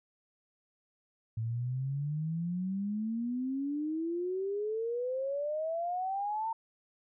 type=exponential sweep; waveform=sine; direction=up; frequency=110 to 915 Hz; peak=-31 dBFS; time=1.37-6.53 s; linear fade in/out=5 ms; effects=none